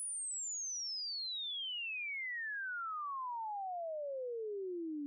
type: exponential sweep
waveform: sine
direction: down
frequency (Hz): 10000 to 282.4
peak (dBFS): -38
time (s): 0-5.06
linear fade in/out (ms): 0
effects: none